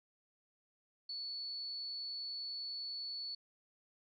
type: tone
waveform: sine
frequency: 4435 Hz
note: C#8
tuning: in tune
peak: -40 dBFS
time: 1.09-3.35 s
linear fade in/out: 5 ms
effects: none